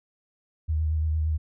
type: tone with vibrato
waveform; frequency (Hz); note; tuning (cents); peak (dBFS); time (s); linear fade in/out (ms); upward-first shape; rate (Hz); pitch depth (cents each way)
sine; 78.2; D#2; +9; -22; 0.68-1.38; 20; sine; 8.7; 30
effects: none